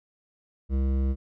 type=tone with hard clipping; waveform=sine; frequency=66.7 Hz; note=C2; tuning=34 cents sharp; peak=-24 dBFS; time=0.69-1.16 s; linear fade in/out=50 ms; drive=12 dB; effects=none